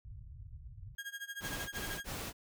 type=low-pass noise; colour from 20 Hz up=white; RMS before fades=-49 dBFS; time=0.05-0.95 s; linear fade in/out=0 ms; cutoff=120 Hz; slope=48 dB/octave
type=tone with tremolo; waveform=35% pulse; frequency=1628 Hz; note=G#6; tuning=35 cents flat; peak=-37 dBFS; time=0.98-2.05 s; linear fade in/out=5 ms; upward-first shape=sine; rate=13 Hz; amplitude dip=90%
type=noise bursts; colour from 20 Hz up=pink; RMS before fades=-41 dBFS; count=3; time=1.4-2.33 s; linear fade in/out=50 ms; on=290 ms; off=30 ms
effects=none